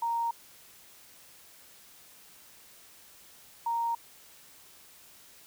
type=tone pair in turn; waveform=sine; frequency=930 / 930 Hz; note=A#5 / A#5; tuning=-4 / -4 cents; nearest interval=unison; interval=0 cents; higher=neither; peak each=-27 / -27 dBFS; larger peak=neither; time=0.02-0.31 / 3.66-3.95 s; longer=neither; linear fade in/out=5 ms; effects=white hiss -55 dBFS RMS until 5.46 s